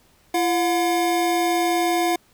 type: tone pair together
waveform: square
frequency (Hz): 339.4 / 718.6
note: F4 / F5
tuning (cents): -49 / +49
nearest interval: octave + minor second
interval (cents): 1298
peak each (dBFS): -22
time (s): 0.34-2.16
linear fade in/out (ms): 5
effects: pink hiss -58 dBFS RMS until 2.33 s